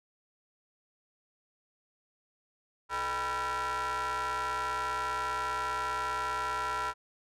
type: ring-modulated tone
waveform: 40% pulse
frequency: 185 Hz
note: F#3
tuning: in tune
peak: -27 dBFS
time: 2.89-6.94 s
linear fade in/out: 50 ms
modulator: 1170 Hz
effects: low-pass 10000 Hz 12 dB/octave